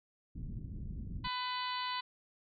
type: low-pass noise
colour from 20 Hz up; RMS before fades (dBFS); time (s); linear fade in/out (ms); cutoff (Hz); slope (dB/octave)
pink; -42; 0.35-1.28; 5; 230; 24
type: harmonic tone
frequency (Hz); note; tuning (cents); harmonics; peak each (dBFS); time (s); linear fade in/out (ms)
499.7; B4; +20; 2 / 3 / 4 / 5 / 6 / 7 / 8 / 9; -37 / -47 / -45 / -49 / -44 / -48 / -44 / -48; 1.24-2.01; 10
effects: none